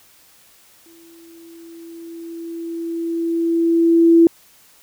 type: tone with exponential growth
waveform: sine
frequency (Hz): 333.7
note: E4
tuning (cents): +21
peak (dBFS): -6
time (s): 0.86-4.27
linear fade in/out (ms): 1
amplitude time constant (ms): 740
effects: white hiss -51 dBFS RMS until 4.82 s